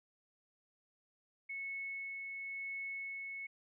sine tone with tremolo, 2200 Hz, C#7, 14 cents flat, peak -39 dBFS, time 1.49-3.47 s, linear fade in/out 10 ms, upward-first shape sine, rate 0.96 Hz, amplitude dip 25%, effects none

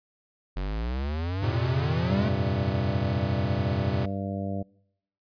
square exponential sweep, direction up, 44.89 to 220 Hz, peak -28 dBFS, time 0.56-2.29 s, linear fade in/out 10 ms
square chord, F suspended fourth, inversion none, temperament equal, 87.31 / 116.54 / 130.81 Hz, F2 / Bb2 / C3, 0 / 0 / 0 cents, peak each -31 dBFS, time 1.42-4.06 s, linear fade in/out 10 ms
harmonic tone, 98.2 Hz, G2, 4 cents sharp, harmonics 1 / 2 / 3 / 4 / 5 / 6 / 7, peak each -33 / -32 / -38 / -45 / -41 / -38 / -40 dBFS, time 2.09-4.63 s, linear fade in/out 10 ms
effects noise-tail reverb RT60 0.8 s tail -25 dB re dry + resampled to 11025 Hz

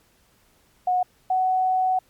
sine tone pair in turn, 729 / 746 Hz, F#5 / F#5, -26 / +14 cents, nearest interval unison, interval 40 cents, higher second, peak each -18 dBFS, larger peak neither, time 0.87-1.03 / 1.3-1.99 s, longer second, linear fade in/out 5 ms, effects pink hiss -61 dBFS RMS until 2.09 s + MP3 96 kbps

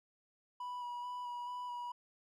triangle tone with vibrato, 978 Hz, B5, 17 cents flat, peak -38 dBFS, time 0.6-1.92 s, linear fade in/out 5 ms, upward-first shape square, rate 2.3 Hz, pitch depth 15 cents each way, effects none

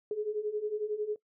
sine beating tone pair, 415.3 / 426.3 Hz, G#4 / G#4, 0 / +45 cents, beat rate 11 Hz, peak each -36 / -32 dBFS, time 0.11-1.16 s, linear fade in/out 2 ms, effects noise-tail reverb RT60 0.1 s tail -20 dB re dry

